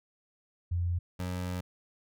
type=tone pair in turn; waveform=sine / 25% pulse; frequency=87.31 / 90.13 Hz; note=F2 / F#2; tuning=0 / -45 cents; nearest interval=minor second; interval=55 cents; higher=second; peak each=-27 / -29 dBFS; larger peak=first; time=0.71-0.99 / 1.19-1.61 s; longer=second; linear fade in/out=10 ms; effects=none